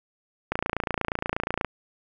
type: click train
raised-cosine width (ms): 0.5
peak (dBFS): -10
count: 33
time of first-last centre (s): 0.52-1.647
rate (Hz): 28.4
effects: none